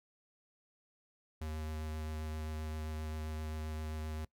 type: tone with vibrato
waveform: square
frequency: 77.78 Hz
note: D#2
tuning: in tune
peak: -39 dBFS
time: 1.41-4.25 s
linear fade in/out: 5 ms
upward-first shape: sine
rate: 7.6 Hz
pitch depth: 11 cents each way
effects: noise-tail reverb RT60 0.1 s tail -21 dB re dry